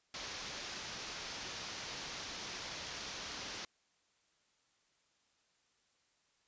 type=low-pass noise; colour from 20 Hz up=white; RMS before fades=-45 dBFS; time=0.14-3.65 s; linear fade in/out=2 ms; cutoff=6300 Hz; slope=48 dB/octave; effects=white hiss -75 dBFS RMS until 6.47 s + resampled to 16000 Hz